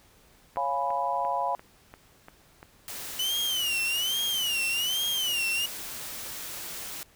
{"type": "click train", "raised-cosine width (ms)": 0.5, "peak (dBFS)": -29, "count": 7, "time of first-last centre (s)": [0.56, 2.629], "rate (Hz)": 2.9}
{"type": "chord", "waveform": "sine", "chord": "C# dominant seventh", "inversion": "none", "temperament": "equal", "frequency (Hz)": [554.4, 698.5, 830.6, 987.8], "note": ["C#5", "E#5", "G#5", "B5"], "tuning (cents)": [0, 0, 0, 0], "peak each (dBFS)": [-34, -31, -31, -29], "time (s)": [0.57, 1.55], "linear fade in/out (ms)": 0}
{"type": "noise", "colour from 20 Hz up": "white", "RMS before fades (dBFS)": -38, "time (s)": [2.88, 7.03], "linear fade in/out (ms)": 0}
{"type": "tone with vibrato", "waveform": "40% pulse", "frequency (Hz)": 2960, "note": "F#7", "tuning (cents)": 0, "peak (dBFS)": -25, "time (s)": [3.19, 5.66], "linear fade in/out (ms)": 5, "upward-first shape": "sine", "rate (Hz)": 1.2, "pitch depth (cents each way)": 160}
{"effects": ["pink hiss -59 dBFS RMS until 7.15 s"]}